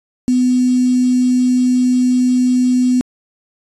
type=tone with quantisation; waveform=sine; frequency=250.6 Hz; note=B3; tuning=25 cents sharp; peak=-10 dBFS; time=0.28-3.01 s; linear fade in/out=0 ms; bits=5; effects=resampled to 24000 Hz